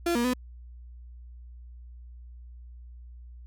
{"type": "tone with pitch steps", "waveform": "35% pulse", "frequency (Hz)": [343, 237.9, 250.8], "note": ["F4", "A#3", "B3"], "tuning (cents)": [-31, 35, 27], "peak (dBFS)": -22, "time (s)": [0.06, 0.336], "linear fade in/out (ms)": 5, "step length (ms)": 92, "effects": ["added 60 Hz sine -43 dBFS peak until 3.46 s"]}